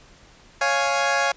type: chord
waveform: 20% pulse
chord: Db major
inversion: none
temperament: equal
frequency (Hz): 554.4 / 698.5 / 830.6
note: Db5 / F5 / Ab5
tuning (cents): 0 / 0 / 0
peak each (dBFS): -19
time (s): 0.61-1.32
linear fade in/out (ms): 5
effects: pink hiss -51 dBFS RMS until 1.36 s + resampled to 16000 Hz